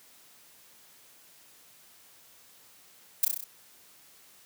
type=noise with echo; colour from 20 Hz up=violet; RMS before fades=-21 dBFS; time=3.23-3.25 s; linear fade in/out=5 ms; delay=32 ms; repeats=6; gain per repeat=-3 dB; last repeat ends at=3.442 s; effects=white hiss -57 dBFS RMS until 4.45 s + high-pass 80 Hz 12 dB/octave